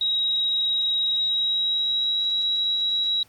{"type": "tone with pitch glide", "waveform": "sine", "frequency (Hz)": [3819, 3872], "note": ["A#7", "B7"], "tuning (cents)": [41, -35], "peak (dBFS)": -20, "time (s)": [0.01, 3.23], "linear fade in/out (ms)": 2, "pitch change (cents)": 24, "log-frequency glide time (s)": [1.12, 2.29], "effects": ["pink hiss -56 dBFS RMS until 3.28 s", "Opus 24 kbps"]}